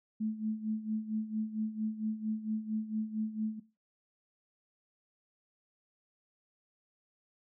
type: tone with tremolo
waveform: sine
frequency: 217.1 Hz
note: A3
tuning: 23 cents flat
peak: -29 dBFS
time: 0.2-3.6 s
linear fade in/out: 10 ms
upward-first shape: sine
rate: 4.4 Hz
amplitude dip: 75%
effects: noise-tail reverb RT60 0.3 s tail -18 dB re dry